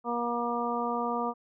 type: harmonic tone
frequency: 238.2 Hz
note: A#3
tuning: 38 cents sharp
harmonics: 1 / 2 / 3 / 4 / 5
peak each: -34 / -34 / -34 / -34 / -34 dBFS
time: 0.04-1.34 s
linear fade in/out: 50 ms
effects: none